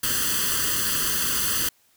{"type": "noise with comb filter", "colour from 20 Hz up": "white", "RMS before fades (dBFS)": -24, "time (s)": [0.03, 1.69], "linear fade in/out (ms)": 5, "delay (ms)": 0.65, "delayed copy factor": 1, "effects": ["white hiss -62 dBFS RMS until 1.96 s"]}